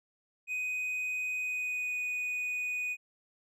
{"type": "tone with pitch glide", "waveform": "triangle", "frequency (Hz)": [2500, 2480], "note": ["D#7", "D#7"], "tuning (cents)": [8, -6], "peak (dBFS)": -30, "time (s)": [0.47, 2.97], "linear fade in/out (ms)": 50, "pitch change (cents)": -14, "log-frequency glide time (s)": [1.41, 1.98], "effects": []}